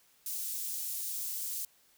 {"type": "high-pass noise", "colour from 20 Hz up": "white", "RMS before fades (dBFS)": -37, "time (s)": [0.26, 1.65], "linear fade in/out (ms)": 2, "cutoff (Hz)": 6500, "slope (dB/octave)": 12, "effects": ["white hiss -66 dBFS RMS until 1.97 s"]}